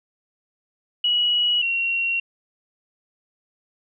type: tone pair in turn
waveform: sine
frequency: 2919 / 2742 Hz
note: F#7 / F7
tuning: -24 / -32 cents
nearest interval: minor second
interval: 108 cents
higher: first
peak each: -17 / -20 dBFS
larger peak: first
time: 1.04-1.62 / 1.62-2.2 s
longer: neither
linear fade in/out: 5 ms
effects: none